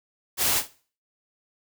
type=noise with echo; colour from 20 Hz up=white; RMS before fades=-23 dBFS; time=0.37-0.63 s; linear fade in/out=50 ms; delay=51 ms; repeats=1; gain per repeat=-15 dB; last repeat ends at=0.681 s; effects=noise-tail reverb RT60 0.4 s tail -17 dB re dry